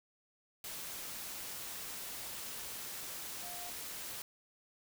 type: tone in noise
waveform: sine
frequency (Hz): 707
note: F5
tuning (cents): +21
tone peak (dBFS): -49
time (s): 3.43-3.7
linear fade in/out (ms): 2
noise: white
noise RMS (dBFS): -44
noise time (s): 0.64-4.22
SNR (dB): -8
effects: none